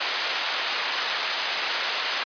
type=band-pass noise; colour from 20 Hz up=white; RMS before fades=-27 dBFS; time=0-2.24 s; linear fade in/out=10 ms; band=650 to 4200 Hz; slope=12 dB/octave; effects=resampled to 11025 Hz